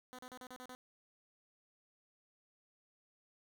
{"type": "tone bursts", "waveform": "10% pulse", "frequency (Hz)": 252.8, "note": "B3", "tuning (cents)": 41, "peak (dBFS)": -40, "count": 7, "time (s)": [0.13, 0.75], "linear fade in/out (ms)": 0, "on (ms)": 56, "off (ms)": 38, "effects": ["11-bit"]}